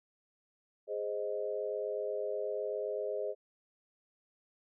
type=chord; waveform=sine; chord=Ab major; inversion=none; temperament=equal; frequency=415.3 / 523.3 / 622.3 Hz; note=Ab4 / C5 / Eb5; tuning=0 / 0 / 0 cents; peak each=-37 / -38 / -38 dBFS; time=0.87-3.35 s; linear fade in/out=50 ms; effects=none